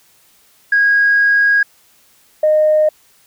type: tone pair in turn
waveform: sine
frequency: 1642 / 615.1 Hz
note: G#6 / D#5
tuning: -20 / -20 cents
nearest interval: octave + perfect fourth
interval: 1700 cents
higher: first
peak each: -8 dBFS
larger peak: neither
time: 0.72-1.63 / 2.43-2.89 s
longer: first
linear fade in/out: 5 ms
effects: tanh soft clip ceiling -4 dBFS + white hiss -52 dBFS RMS until 3.26 s